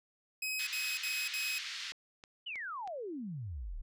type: tone bursts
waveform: sawtooth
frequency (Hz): 2537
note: D#7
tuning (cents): +33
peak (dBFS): -31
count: 4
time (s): 0.42-1.585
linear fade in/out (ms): 5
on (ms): 250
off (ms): 55
type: band-pass noise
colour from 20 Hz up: white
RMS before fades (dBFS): -42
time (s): 0.59-1.92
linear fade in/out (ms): 5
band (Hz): 1600 to 4900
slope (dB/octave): 24
type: click train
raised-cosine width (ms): 0.2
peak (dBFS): -33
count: 4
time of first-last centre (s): 1.92-2.875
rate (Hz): 3.14
type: exponential sweep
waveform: sine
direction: down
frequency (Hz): 3081 to 30.87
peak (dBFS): -38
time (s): 2.46-3.82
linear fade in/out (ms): 10
effects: none